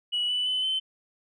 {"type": "tone with pitch steps", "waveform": "sine", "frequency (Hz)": [2933, 2977, 3022, 3068], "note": ["F#7", "F#7", "F#7", "G7"], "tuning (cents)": [-16, 10, 36, -38], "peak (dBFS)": -23, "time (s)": [0.12, 0.8], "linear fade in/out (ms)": 20, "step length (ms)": 170, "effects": ["tanh soft clip ceiling -21 dBFS"]}